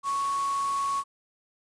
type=tone in noise; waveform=sine; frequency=1108.7 Hz; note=C#6; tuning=in tune; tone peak=-25 dBFS; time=0.03-1.04 s; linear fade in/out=50 ms; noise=white; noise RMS=-40 dBFS; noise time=0.03-1.04 s; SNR=+12 dB; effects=resampled to 22050 Hz